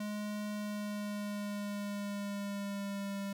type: tone with pitch glide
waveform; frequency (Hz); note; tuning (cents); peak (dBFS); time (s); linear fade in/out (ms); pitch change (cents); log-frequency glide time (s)
square; 208.9 to 198.55; G#3 to G3; +10 to +22; -37; 0-3.33; 5; -88; 0.52-3.21
effects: none